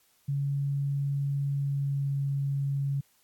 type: tone with pitch glide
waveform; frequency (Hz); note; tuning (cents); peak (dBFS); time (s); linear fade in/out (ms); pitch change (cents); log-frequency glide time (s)
sine; 140.4 to 139.27; C#3 to C#3; +22 to +8; -26; 0.28-3.01; 10; -14; 1.51-2.16
effects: white hiss -66 dBFS RMS until 3.23 s + AAC 64 kbps